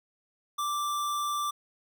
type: tone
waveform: square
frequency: 1174.7 Hz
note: D6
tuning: in tune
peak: -29 dBFS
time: 0.58-1.51 s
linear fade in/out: 10 ms
effects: none